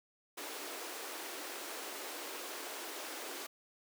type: high-pass noise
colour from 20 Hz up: pink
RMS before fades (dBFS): -44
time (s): 0.37-3.47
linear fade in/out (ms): 10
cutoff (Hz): 290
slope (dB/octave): 48
effects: none